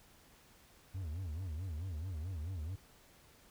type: tone with vibrato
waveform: triangle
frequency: 85 Hz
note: F2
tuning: 46 cents flat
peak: -36 dBFS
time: 0.94-2.76 s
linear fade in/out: 10 ms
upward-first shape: sine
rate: 4.6 Hz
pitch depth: 230 cents each way
effects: pink hiss -63 dBFS RMS until 3.5 s